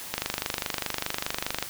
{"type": "click train", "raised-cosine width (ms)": 0.2, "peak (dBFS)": -9, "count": 38, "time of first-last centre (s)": [0.14, 1.626], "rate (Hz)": 24.9, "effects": ["white hiss -39 dBFS RMS until 1.69 s"]}